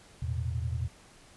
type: chord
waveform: sine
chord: E suspended fourth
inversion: none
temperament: equal with one note detuned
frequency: 82.41 / 112.05 / 123.47 Hz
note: E2 / A2 / B2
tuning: 0 / +32 / 0 cents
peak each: -32 / -35 / -35 dBFS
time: 0.22-0.88 s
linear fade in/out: 5 ms
effects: pink hiss -56 dBFS RMS until 1.36 s + resampled to 24000 Hz